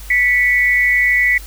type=tone pair together; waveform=sine; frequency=1969.6 / 2217 Hz; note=B6 / C#7; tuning=-5 / 0 cents; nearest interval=major second; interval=205 cents; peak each=-12 / -16 dBFS; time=0.1-1.38 s; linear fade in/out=5 ms; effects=added 50 Hz sine -31 dBFS peak until 1.46 s + white hiss -39 dBFS RMS until 1.46 s